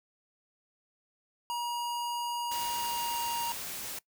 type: tone with pitch glide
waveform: square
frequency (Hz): 954 to 939.8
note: A#5 to A#5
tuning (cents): +40 to +14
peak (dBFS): -32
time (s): 1.5-3.52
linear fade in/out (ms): 0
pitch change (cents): -26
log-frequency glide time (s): 2.42-3.36
type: noise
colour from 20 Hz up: white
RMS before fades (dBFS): -39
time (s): 2.51-3.99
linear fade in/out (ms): 5
effects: noise-tail reverb RT60 0.1 s tail -21 dB re dry